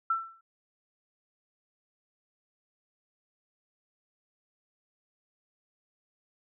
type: tone with exponential decay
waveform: sine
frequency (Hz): 1339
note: E6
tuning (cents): +27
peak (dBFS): -22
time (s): 0.1-0.41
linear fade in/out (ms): 5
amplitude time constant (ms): 67
effects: none